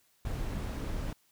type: noise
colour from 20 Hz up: brown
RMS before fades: -35 dBFS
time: 0.25-1.13 s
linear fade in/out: 2 ms
effects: white hiss -69 dBFS RMS until 1.31 s